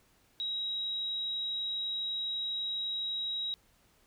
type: tone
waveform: sine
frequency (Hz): 3833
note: A#7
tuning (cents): +47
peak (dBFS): -32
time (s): 0.4-3.54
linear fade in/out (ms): 0
effects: pink hiss -67 dBFS RMS until 4.06 s